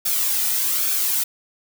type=noise with flanger; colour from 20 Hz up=blue; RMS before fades=-21 dBFS; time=0.05-1.24 s; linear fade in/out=10 ms; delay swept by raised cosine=1 to 1.85 ms; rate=1.2 Hz; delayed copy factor=-0.5; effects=none